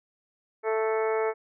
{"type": "harmonic tone", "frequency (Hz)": 220.2, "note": "A3", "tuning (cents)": 2, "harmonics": [2, 3, 4, 5, 6, 7, 8, 9, 10], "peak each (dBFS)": [-25, -33, -33, -41, -36, -46, -41, -47, -39], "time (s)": [0.63, 1.34], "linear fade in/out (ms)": 50, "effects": []}